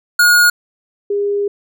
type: tone pair in turn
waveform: square / sine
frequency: 1439 / 405.9 Hz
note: F#6 / G#4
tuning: -49 / -40 cents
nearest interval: octave + minor seventh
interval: 2191 cents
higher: first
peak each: -8 / -14 dBFS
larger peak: first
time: 0.19-0.5 / 1.1-1.48 s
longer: second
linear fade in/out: 5 ms
effects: none